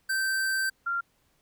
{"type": "tone pair in turn", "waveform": ["square", "sine"], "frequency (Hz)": [1556, 1386.2], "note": ["G6", "F6"], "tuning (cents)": [-13, -13], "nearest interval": "major second", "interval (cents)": 200, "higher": "first", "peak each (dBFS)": -26, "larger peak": "neither", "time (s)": [[0.09, 0.7], [0.86, 1.01]], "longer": "first", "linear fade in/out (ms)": 10, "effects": ["pink hiss -69 dBFS RMS until 1.41 s"]}